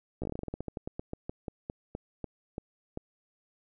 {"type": "slowing click train", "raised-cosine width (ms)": 2, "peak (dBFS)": -22, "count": 24, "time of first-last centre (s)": [0.22, 2.974], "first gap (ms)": 15, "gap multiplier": 1.16, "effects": []}